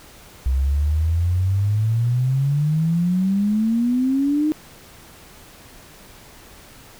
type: exponential sweep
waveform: sine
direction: up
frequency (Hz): 63.7 to 311.1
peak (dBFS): -16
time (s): 0.46-4.52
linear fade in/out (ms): 0
effects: pink hiss -45 dBFS RMS until 6.99 s